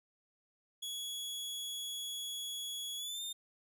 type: tone with pitch glide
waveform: sawtooth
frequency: 3360 to 3622 Hz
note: G#7 to A7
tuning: +19 to +49 cents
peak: -36 dBFS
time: 0.82-3.33 s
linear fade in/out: 10 ms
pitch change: +130 cents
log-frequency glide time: 2.97-3.22 s
effects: none